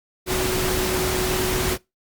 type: tone in noise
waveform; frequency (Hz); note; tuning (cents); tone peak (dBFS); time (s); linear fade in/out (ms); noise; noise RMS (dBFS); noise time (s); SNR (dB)
sine; 370; F#4; 0; -24; 0.26-1.78; 50; pink; -24; 0.26-1.78; -3
effects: noise-tail reverb RT60 0.2 s tail -22 dB re dry + Opus 48 kbps